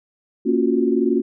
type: chord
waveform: sine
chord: Gb major seventh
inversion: first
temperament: equal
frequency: 233.1 / 277.2 / 349.2 / 370 Hz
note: Bb3 / Db4 / F4 / Gb4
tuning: 0 / 0 / 0 / 0 cents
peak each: -21 dBFS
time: 0.45-1.22 s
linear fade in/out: 20 ms
effects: none